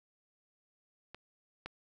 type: clicks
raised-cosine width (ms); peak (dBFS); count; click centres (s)
0.3; -30 / -25; 2; 1.146 / 1.66
effects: none